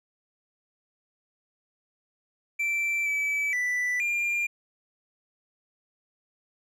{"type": "tone with pitch steps", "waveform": "triangle", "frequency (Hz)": [2340, 2301, 1979, 2397], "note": ["D7", "D7", "B6", "D7"], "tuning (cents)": [-7, -36, 3, 35], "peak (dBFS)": -23, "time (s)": [2.59, 4.47], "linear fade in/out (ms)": 10, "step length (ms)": 470, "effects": []}